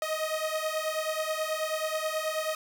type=beating tone pair; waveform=sawtooth; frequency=622.3 / 631.6 Hz; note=D#5 / D#5; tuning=0 / +26 cents; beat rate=9.3 Hz; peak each=-28 dBFS; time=0.02-2.55 s; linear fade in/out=2 ms; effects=none